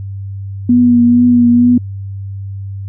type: tone with vibrato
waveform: sine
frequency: 241.8 Hz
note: B3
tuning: 36 cents flat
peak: -5 dBFS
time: 0.69-1.78 s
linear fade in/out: 5 ms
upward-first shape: triangle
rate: 2.2 Hz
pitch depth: 28 cents each way
effects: added 98 Hz sine -21 dBFS peak until 2.88 s